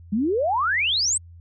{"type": "exponential sweep", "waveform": "sine", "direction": "up", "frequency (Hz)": [192.5, 8570], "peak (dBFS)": -19, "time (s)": [0.12, 1.18], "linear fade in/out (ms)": 10, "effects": ["added 85 Hz sine -42 dBFS peak until 1.4 s"]}